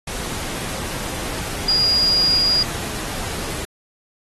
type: tone in noise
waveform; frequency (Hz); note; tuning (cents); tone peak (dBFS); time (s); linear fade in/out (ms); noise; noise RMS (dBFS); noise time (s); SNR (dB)
sine; 4856; D#8; -43; -14; 1.68-2.63; 5; pink; -28; 0.07-3.65; +11
effects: AAC 32 kbps